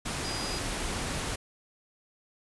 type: tone in noise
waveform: sine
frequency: 4900 Hz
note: D#8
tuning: 27 cents flat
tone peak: -37 dBFS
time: 0.24-0.59 s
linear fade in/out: 10 ms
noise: pink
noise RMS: -33 dBFS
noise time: 0.05-1.36 s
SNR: -7 dB
effects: resampled to 24000 Hz

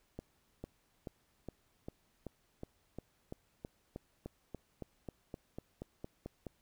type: accelerating click train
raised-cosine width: 2 ms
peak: -29 dBFS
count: 21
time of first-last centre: 0.19-6.467 s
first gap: 450 ms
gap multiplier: 0.96
effects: pink hiss -74 dBFS RMS until 6.61 s

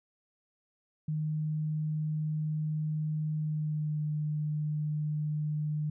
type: tone with pitch glide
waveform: sine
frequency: 154 to 151.27 Hz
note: D#3 to D#3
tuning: -17 to -48 cents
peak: -29 dBFS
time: 1.08-5.9 s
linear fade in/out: 5 ms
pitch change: -31 cents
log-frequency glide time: 3.36-4.03 s
effects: none

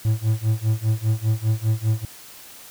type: tone with tremolo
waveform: triangle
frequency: 110 Hz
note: A2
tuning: in tune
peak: -13 dBFS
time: 0.05-2.05 s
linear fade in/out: 0 ms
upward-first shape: sine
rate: 5 Hz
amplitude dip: 95%
effects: white hiss -43 dBFS RMS until 2.7 s

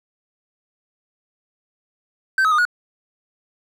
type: tone with pitch steps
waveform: triangle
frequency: 1549 / 1277 / 1222 / 1452 Hz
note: G6 / D#6 / D#6 / F#6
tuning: -21 / +45 / -32 / -33 cents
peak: -12 dBFS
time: 2.38-2.652 s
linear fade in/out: 2 ms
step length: 68 ms
effects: none

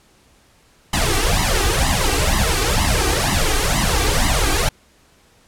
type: noise with flanger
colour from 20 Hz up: pink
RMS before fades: -17 dBFS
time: 0.93-4.69 s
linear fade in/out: 5 ms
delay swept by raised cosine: 1 to 2.6 ms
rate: 2.1 Hz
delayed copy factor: +0.95
effects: pink hiss -54 dBFS RMS until 5.47 s + low-pass 11000 Hz 12 dB/octave

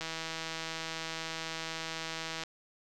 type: click train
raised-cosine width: 0.2 ms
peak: -20 dBFS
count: 394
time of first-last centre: 0.01-2.436 s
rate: 162 Hz
effects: none

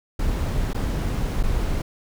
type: noise with dropouts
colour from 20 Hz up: brown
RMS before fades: -23 dBFS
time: 0.19-1.82 s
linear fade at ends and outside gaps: 5 ms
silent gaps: 0.733-0.745 / 1.43-1.435 s
effects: none

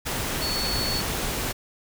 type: tone in noise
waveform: sine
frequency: 4423 Hz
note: C#8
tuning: 5 cents flat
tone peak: -27 dBFS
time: 0.41-1.02 s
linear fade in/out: 20 ms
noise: pink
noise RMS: -28 dBFS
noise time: 0.05-1.53 s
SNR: -2 dB
effects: none

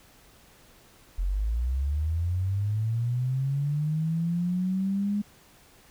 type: linear sweep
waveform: sine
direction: up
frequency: 42.36 to 207.7 Hz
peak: -24 dBFS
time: 1.18-5.22 s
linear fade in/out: 10 ms
effects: pink hiss -56 dBFS RMS until 5.9 s

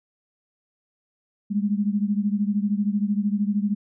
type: beating tone pair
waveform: sine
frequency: 201.6 / 214.6 Hz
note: G3 / A3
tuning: +49 / -43 cents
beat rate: 13 Hz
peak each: -22 / -25 dBFS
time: 1.5-3.75 s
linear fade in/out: 20 ms
effects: none

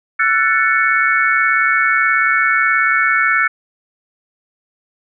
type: chord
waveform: sine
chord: F# minor seventh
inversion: third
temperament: equal with one note detuned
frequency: 1341.6 / 1480 / 1760 / 2217 Hz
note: E6 / F#6 / A6 / C#7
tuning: +30 / 0 / 0 / 0 cents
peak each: -17 dBFS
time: 0.19-3.48 s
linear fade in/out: 10 ms
effects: none

